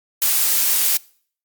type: noise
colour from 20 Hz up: blue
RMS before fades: -17 dBFS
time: 0.22-0.97 s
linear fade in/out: 0 ms
effects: noise-tail reverb RT60 0.5 s tail -23 dB re dry + Opus 48 kbps